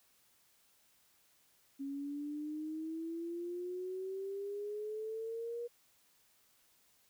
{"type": "exponential sweep", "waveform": "sine", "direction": "up", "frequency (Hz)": [273.8, 478.7], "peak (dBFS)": -38, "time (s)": [1.79, 5.68], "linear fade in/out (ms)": 20, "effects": ["white hiss -70 dBFS RMS until 7.09 s"]}